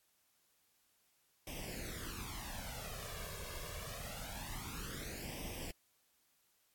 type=noise with flanger; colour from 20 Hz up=pink; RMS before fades=-45 dBFS; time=1.47-5.71 s; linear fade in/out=2 ms; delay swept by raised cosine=0.35 to 1.85 ms; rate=0.25 Hz; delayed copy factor=+0.8; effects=white hiss -75 dBFS RMS until 6.74 s + AAC 64 kbps